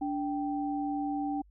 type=tone pair together; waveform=sine; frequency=290.5 / 781 Hz; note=D4 / G5; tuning=-19 / -7 cents; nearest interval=octave + perfect fourth; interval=1712 cents; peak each=-31 / -34 dBFS; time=0.01-1.42 s; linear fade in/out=10 ms; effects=added 50 Hz sine -56 dBFS peak until 1.5 s